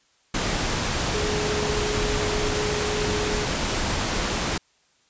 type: tone in noise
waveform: sine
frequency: 420 Hz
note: G#4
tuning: 19 cents sharp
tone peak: -27 dBFS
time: 1.14-3.45 s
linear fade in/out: 5 ms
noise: pink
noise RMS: -25 dBFS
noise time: 0.34-4.58 s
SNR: -5 dB
effects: white hiss -63 dBFS RMS until 5.09 s + resampled to 16000 Hz